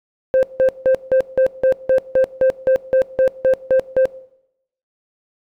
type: tone bursts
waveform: sine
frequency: 523.3 Hz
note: C5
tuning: in tune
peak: -8 dBFS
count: 15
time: 0.34-4.055 s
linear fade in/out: 0 ms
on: 89 ms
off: 170 ms
effects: noise-tail reverb RT60 0.8 s tail -21 dB re dry + tanh soft clip ceiling -9 dBFS